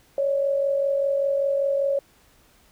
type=tone pair together; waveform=sine; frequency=554.4 / 599.5 Hz; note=C#5 / D5; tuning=0 / +36 cents; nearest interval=minor second; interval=136 cents; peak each=-20 / -30 dBFS; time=0.18-1.99 s; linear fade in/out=2 ms; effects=pink hiss -58 dBFS RMS until 2.71 s